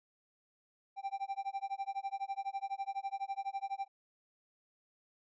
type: tone with tremolo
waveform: triangle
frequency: 786 Hz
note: G5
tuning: 4 cents sharp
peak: -31 dBFS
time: 0.96-3.88 s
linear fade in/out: 50 ms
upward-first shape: sine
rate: 12 Hz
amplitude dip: 100%
effects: resampled to 16000 Hz